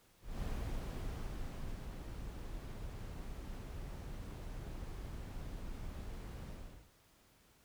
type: noise with ADSR envelope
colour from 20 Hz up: brown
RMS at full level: -39 dBFS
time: 0.21-6.91 s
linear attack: 210 ms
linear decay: 1500 ms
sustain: -6 dB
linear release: 420 ms
effects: pink hiss -68 dBFS RMS until 7.64 s